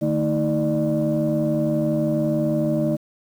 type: tone cluster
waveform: sine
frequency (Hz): 152.6 / 225.4 / 317.1 / 596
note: D#3 / A3 / D#4 / D5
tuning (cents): -33 / +42 / +33 / +25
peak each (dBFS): -23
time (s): 0.01-2.97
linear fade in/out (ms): 20
effects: tanh soft clip ceiling -12 dBFS + 8-bit